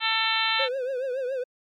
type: harmonic tone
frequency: 445.9 Hz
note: A4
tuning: 23 cents sharp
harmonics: 2 / 3 / 4 / 5 / 6 / 7 / 8 / 9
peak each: -30 / -30 / -30 / -30 / -30 / -30 / -30 / -30 dBFS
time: 0-0.69 s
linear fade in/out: 50 ms
type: tone with vibrato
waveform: triangle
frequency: 518 Hz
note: C5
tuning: 17 cents flat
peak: -24 dBFS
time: 0.59-1.44 s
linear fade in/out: 10 ms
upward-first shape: triangle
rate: 7.1 Hz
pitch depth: 120 cents each way
effects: MP3 96 kbps